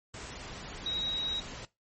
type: tone in noise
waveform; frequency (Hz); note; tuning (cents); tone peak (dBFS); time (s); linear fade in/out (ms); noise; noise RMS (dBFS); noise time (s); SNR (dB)
sine; 3822; A#7; +43; -30; 0.86-1.4; 2; pink; -43; 0.14-1.65; +10
effects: noise-tail reverb RT60 0.2 s tail -19 dB re dry + MP3 32 kbps